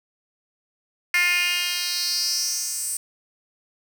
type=tone with high-pass filter sweep; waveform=10% pulse; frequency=353.6 Hz; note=F4; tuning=22 cents sharp; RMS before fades=-24 dBFS; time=1.14-2.97 s; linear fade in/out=2 ms; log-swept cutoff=2100 to 8500 Hz; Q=4.1; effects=none